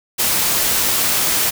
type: noise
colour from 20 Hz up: white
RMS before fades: -17 dBFS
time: 0.18-1.51 s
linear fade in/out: 20 ms
effects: none